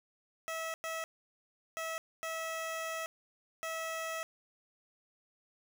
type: tone bursts at uneven times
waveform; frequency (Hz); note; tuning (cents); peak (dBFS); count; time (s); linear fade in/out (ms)
15% pulse; 649; E5; -27; -30; 5; 0.48-0.74 / 0.84-1.04 / 1.77-1.98 / 2.23-3.06 / 3.63-4.23; 0
effects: none